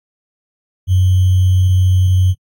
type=tone with sample-and-hold; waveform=sine; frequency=92.5 Hz; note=F#2; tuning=in tune; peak=-8 dBFS; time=0.87-2.35 s; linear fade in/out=50 ms; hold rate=3150 Hz; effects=AAC 48 kbps